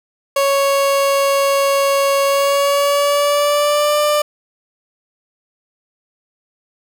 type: tone with pitch glide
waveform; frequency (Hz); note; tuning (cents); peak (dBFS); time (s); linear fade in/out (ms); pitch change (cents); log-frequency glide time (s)
30% pulse; 554.4 to 594.2; C#5 to D5; 0 to +20; -10; 0.36-4.22; 5; +120; 2.25-3.98
effects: none